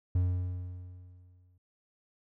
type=tone with exponential decay; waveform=triangle; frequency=90.2 Hz; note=F#2; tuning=44 cents flat; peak=-21 dBFS; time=0.15-1.58 s; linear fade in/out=5 ms; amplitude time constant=310 ms; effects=none